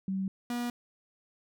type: tone pair in turn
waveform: sine / 45% pulse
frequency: 191.7 / 241.2 Hz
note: G3 / B3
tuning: -38 / -41 cents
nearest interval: major third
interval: 397 cents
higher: second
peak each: -29 / -31 dBFS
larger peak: first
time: 0.08-0.28 / 0.5-0.7 s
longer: neither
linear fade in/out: 2 ms
effects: none